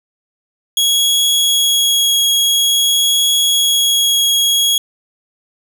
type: tone with vibrato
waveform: sawtooth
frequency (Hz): 3322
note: G#7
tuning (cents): 0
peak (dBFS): -8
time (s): 0.77-4.78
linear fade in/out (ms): 2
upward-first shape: triangle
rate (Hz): 0.49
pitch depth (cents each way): 8
effects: none